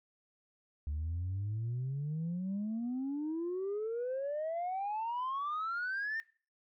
sine exponential sweep, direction up, 71.8 to 1829 Hz, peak -32 dBFS, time 0.87-6.2 s, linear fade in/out 0 ms, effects noise-tail reverb RT60 0.4 s tail -22 dB re dry + tanh soft clip ceiling -31 dBFS

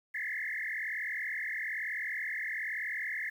sine tone with frequency modulation, 1919 Hz, A#6, 50 cents sharp, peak -33 dBFS, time 0.14-3.3 s, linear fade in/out 10 ms, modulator 41.1 Hz, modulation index 5.4, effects 10-bit

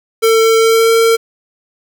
square tone with pitch glide, 449.3 to 455.3 Hz, A4 to A#4, +36 to -41 cents, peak -8 dBFS, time 0.22-1.17 s, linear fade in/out 20 ms, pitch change +23 cents, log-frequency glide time 0.61-0.93 s, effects 7-bit

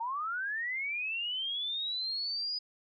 sine linear sweep, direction up, 887 to 4978 Hz, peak -32 dBFS, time 0-2.59 s, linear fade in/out 10 ms, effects none

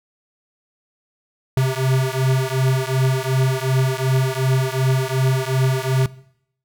square beating tone pair, 130 / 132.7 Hz, C3 / C3, -11 / +25 cents, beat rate 2.7 Hz, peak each -20 dBFS, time 1.57-6.06 s, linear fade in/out 2 ms, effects noise-tail reverb RT60 0.7 s tail -20 dB re dry

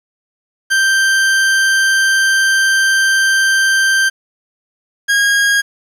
40% pulse tone pair in turn, 1568 / 1632.8 Hz, G6 / G#6, 0 / -30 cents, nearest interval minor second, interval 70 cents, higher second, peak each -9 dBFS, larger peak neither, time 0.7-4.1 / 5.08-5.62 s, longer first, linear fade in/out 20 ms, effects low-pass 11000 Hz 12 dB/octave + 7-bit

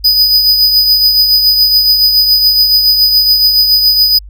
square tone with tremolo, 4978 Hz, D#8, in tune, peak -4 dBFS, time 0.04-4.19 s, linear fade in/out 10 ms, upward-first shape triangle, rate 7.1 Hz, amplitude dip 50%, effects added 50 Hz sine -28 dBFS peak until 4.29 s

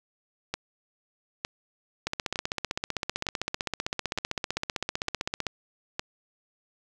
two click trains, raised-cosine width 0.2 ms, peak -11 / -12 dBFS, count 54 / 7, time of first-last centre 2.07-5.467 / 0.54-5.995 s, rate 15.6 / 1.1 Hz, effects none

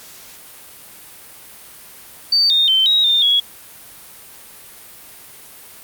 sine tone with pitch steps, 4592 / 3668 / 3095 / 3809 / 3618 / 3341 Hz, D8 / A#7 / G7 / A#7 / A7 / G#7, -40 / -29 / -23 / +37 / +48 / +10 cents, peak -11 dBFS, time 2.32-3.4 s, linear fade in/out 5 ms, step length 180 ms, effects white hiss -40 dBFS RMS until 5.83 s + Opus 48 kbps

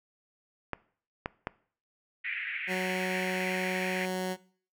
clicks, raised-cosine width 0.5 ms, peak -16 dBFS, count 3, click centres 0.733 / 1.259 / 1.471 s
pink band-pass noise, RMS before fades -36 dBFS, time 2.24-4.06 s, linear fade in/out 10 ms, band 1800 to 2500 Hz, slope 48 dB/octave
15% pulse tone, 185 Hz, F#3, in tune, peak -24 dBFS, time 2.67-4.37 s, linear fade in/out 50 ms
effects noise-tail reverb RT60 0.5 s tail -21 dB re dry

